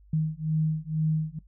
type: beating tone pair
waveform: sine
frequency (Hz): 155.56 / 157.66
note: D#3 / D#3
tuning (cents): 0 / +23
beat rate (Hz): 2.1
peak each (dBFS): -27 / -27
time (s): 0.13-1.39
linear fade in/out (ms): 5
effects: noise-tail reverb RT60 0.1 s tail -18 dB re dry + added 50 Hz sine -52 dBFS peak until 1.47 s